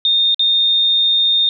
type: tone with dropouts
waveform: sine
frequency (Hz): 3657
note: A#7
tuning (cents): -34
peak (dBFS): -11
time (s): 0.05-1.49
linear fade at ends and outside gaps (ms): 1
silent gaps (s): 0.345-0.394
effects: none